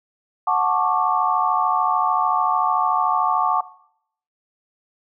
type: chord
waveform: sine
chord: D major seventh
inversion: first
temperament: just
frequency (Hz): 734.2 / 881 / 1101.2 / 1174.7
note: F#5 / A5 / C#6 / D6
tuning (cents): -14 / +2 / -12 / 0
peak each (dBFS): -22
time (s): 0.47-3.61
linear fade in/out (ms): 5
effects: noise-tail reverb RT60 0.7 s tail -20 dB re dry